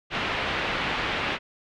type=low-pass noise; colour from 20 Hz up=white; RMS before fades=-28 dBFS; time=0.1-1.39 s; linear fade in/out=50 ms; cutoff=3000 Hz; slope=24 dB/octave; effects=none